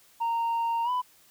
sine tone with pitch glide, 925 to 997.1 Hz, A#5 to B5, -14 to +16 cents, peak -22 dBFS, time 0.2-1.02 s, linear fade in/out 20 ms, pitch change +130 cents, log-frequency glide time 0.84-0.9 s, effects tanh soft clip ceiling -24 dBFS + white hiss -59 dBFS RMS until 1.3 s

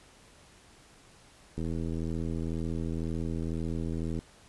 click train, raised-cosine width 3 ms, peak -22 dBFS, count 215, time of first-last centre 1.58-4.19 s, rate 82 Hz, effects pink hiss -57 dBFS RMS until 4.48 s + resampled to 24000 Hz

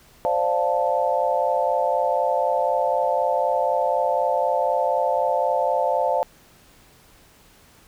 sine chord, D minor seventh, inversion third, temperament equal, 523.3 / 587.3 / 698.5 / 880 Hz, C5 / D5 / F5 / A5, 0 / 0 / 0 / 0 cents, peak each -24 dBFS, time 0.25-6.23 s, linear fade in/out 0 ms, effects pink hiss -53 dBFS RMS until 7.87 s

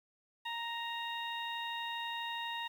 harmonic tone, 932.3 Hz, A#5, in tune, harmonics 1 / 2 / 3 / 4, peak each -40 / -43 / -44 / -44 dBFS, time 0.45-2.68 s, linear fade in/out 10 ms, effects 10-bit

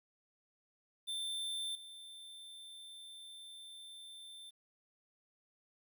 square tone with level steps, 3558 Hz, A7, 19 cents sharp, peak -38 / -50 dBFS, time 1.07-4.51 s, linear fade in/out 20 ms, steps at 1.75 s, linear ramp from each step 2 ms, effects 12-bit

